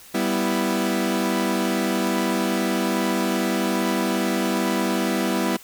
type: chord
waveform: sawtooth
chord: E minor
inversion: first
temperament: equal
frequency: 196 / 246.9 / 329.6 Hz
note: G3 / B3 / E4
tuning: 0 / 0 / 0 cents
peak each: -21 dBFS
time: 0.14-5.57 s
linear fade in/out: 10 ms
effects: white hiss -46 dBFS RMS until 5.63 s